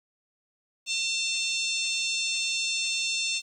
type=harmonic tone with a mistuned harmonic; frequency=898 Hz; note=A5; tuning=35 cents sharp; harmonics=3 / 4 / 5 / 6 / 7 / 8 / 9; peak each=-30 / -32 / -34 / -36 / -37 / -38 / -39 dBFS; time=0.86-3.42 s; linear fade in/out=50 ms; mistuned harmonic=5; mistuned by=-66 cents; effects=10-bit